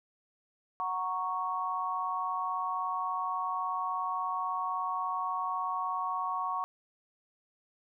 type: chord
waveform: sine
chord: F# major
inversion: none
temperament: equal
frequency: 740 / 932.3 / 1108.7 Hz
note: F#5 / A#5 / C#6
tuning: 0 / 0 / 0 cents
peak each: -37 / -37 / -32 dBFS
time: 0.8-6.64 s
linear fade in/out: 0 ms
effects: none